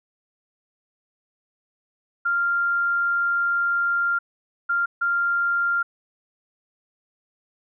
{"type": "tone bursts at uneven times", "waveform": "sine", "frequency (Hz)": 1393, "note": "F6", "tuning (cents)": -5, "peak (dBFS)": -19, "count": 3, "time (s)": [[2.25, 4.19], [4.69, 4.86], [5.01, 5.83]], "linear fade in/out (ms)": 10, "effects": []}